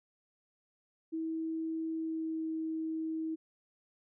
sine tone with pitch glide, 322.8 to 319.8 Hz, E4 to D#4, -36 to +48 cents, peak -33 dBFS, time 1.12-3.36 s, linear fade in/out 20 ms, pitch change -16 cents, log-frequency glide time 1.92-2.48 s, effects none

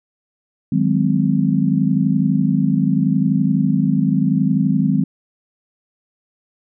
sine chord, Ab dominant seventh, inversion second, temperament just, 155.74 / 186.89 / 207.7 / 259.6 Hz, Eb3 / Gb3 / Ab3 / C4, +2 / +18 / 0 / -13 cents, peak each -19 dBFS, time 0.72-5.04 s, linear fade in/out 5 ms, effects none

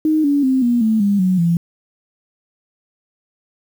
sine tone with pitch steps, 311.1 / 285.3 / 261.6 / 239.9 / 220 / 201.7 / 184.98 / 169.63 Hz, D#4 / C#4 / C4 / A#3 / A3 / G3 / F#3 / E3, 0 / +50 / 0 / +50 / 0 / +50 / 0 / +50 cents, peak -12 dBFS, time 0.05-1.57 s, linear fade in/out 2 ms, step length 190 ms, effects 7-bit

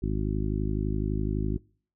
harmonic tone, 51.91 Hz, G#1, in tune, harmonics 1 / 2 / 3 / 4 / 5 / 6 / 7, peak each -29 / -32 / -34 / -35 / -36 / -37 / -37 dBFS, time 0.02-1.58 s, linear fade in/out 10 ms, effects noise-tail reverb RT60 0.5 s tail -26 dB re dry

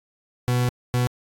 40% pulse tone bursts at uneven times, 123.47 Hz, B2, in tune, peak -18 dBFS, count 2, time 0.48-0.69 / 0.94-1.07 s, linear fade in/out 0 ms, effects AAC 64 kbps

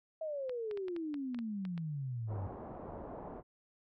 sine exponential sweep, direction down, 650 to 92.7 Hz, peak -36 dBFS, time 0.21-2.47 s, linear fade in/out 5 ms
clicks, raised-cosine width 0.3 ms, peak -33 dBFS, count 10, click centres 0.495 / 0.712 / 0.774 / 0.883 / 0.964 / 1.142 / 1.346 / 1.389 / 1.652 / 1.778 s
white low-pass noise, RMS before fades -46 dBFS, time 2.27-3.43 s, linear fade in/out 50 ms, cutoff 830 Hz, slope 24 dB/octave
effects none

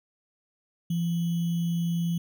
sine tone with sample-and-hold, 169.6 Hz, E3, 50 cents sharp, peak -24 dBFS, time 0.9-2.18 s, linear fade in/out 5 ms, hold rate 3150 Hz, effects none

